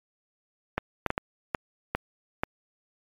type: clicks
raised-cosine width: 0.5 ms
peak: -10 dBFS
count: 7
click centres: 0.78 / 1.063 / 1.104 / 1.179 / 1.548 / 1.95 / 2.435 s
effects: MP3 96 kbps